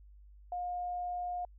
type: tone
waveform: sine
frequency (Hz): 713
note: F5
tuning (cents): +36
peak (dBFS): -34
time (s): 0.52-1.45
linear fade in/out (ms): 2
effects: added 50 Hz sine -53 dBFS peak until 1.58 s